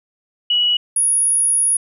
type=tone pair in turn; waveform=sine; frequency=2928 / 10389 Hz; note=F#7 / E9; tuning=-19 / -26 cents; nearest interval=octave + minor seventh; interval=2193 cents; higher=second; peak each=-13 dBFS; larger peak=neither; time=0.5-0.77 / 0.96-1.77 s; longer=second; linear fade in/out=5 ms; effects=none